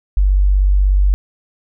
sine tone, 48.26 Hz, G1, 26 cents flat, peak -9 dBFS, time 0.17-1.14 s, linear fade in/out 0 ms, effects none

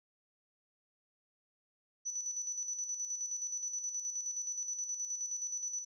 sine tone with tremolo, 5960 Hz, F#8, 12 cents sharp, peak -34 dBFS, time 2.05-5.85 s, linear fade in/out 20 ms, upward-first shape square, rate 9.5 Hz, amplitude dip 50%, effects none

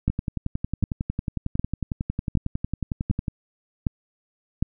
two click trains, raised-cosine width 5 ms, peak -13 / -9 dBFS, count 36 / 7, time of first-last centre 0.1-3.282 / 0.08-4.625 s, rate 11 / 1.32 Hz, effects none

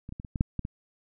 clicks, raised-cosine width 5 ms, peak -27 / -26 / -25 / -28 / -21 / -9 / -17 / -21 dBFS, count 8, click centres 0.091 / 0.124 / 0.199 / 0.248 / 0.358 / 0.409 / 0.593 / 0.651 s, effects none

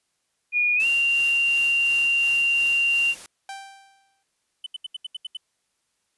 sine tone with pitch glide, 2442 to 2773 Hz, D#7 to F7, -33 to -13 cents, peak -18 dBFS, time 0.52-3.15 s, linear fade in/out 50 ms, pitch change +220 cents, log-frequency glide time 0.76-0.86 s
white noise with tremolo, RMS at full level -38 dBFS, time 0.8-3.26 s, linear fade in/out 0 ms, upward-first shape sine, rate 2.8 Hz, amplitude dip 35%
sawtooth tone with exponential decay, 784 Hz, G5, in tune, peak -28 dBFS, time 3.49-4.23 s, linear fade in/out 2 ms, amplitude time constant 160 ms
triangle tone bursts, 3017 Hz, F#7, 33 cents sharp, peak -28 dBFS, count 8, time 4.64-5.371 s, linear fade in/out 5 ms, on 24 ms, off 77 ms
effects white hiss -73 dBFS RMS until 6.17 s + resampled to 24000 Hz

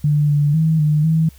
sine tone with pitch steps, 148.1 / 146.1 / 159.5 / 151.1 / 160.4 Hz, D3 / D3 / D#3 / D3 / E3, +15 / -9 / +43 / +50 / -47 cents, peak -12 dBFS, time 0.04-1.29 s, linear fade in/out 5 ms, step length 250 ms, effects added 67 Hz sine -42 dBFS peak until 1.38 s + white hiss -51 dBFS RMS until 1.38 s

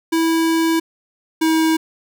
square tone pair in turn, 327.3 / 320.6 Hz, E4 / E4, -12 / -48 cents, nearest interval unison, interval 36 cents, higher first, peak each -15 / -14 dBFS, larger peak second, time 0.12-0.8 / 1.41-1.77 s, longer first, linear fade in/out 10 ms, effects none

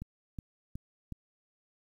click train, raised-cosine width 5 ms, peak -27 dBFS, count 4, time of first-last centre 0.02-1.123 s, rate 2.72 Hz, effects 10-bit

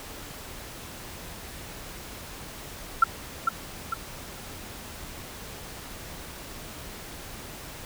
sine tone with echo, 1355 Hz, E6, 47 cents sharp, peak -12 dBFS, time 3.02-3.04 s, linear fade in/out 5 ms, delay 450 ms, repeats 2, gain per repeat -6 dB, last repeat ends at 3.94 s, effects pink hiss -41 dBFS RMS until 7.85 s

